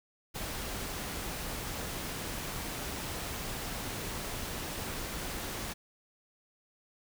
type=noise; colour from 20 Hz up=pink; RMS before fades=-38 dBFS; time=0.34-5.74 s; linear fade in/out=20 ms; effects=none